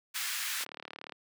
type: high-pass noise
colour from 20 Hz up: pink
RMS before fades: -35 dBFS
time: 0.14-0.65 s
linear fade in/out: 20 ms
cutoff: 1400 Hz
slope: 24 dB/octave
type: click train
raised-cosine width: 0.3 ms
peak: -26 dBFS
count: 20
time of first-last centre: 0.61-1.122 s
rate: 37.1 Hz
effects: high-pass 300 Hz 12 dB/octave